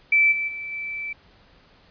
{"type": "tone with level steps", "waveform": "sine", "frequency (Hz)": 2323, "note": "D7", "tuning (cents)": -20, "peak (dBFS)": [-14, -23, -30, -28], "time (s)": [0.12, 1.13], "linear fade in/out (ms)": 5, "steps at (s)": [0.31, 0.47, 0.71], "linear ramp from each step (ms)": 20, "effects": ["pink hiss -55 dBFS RMS until 1.9 s", "resampled to 11025 Hz"]}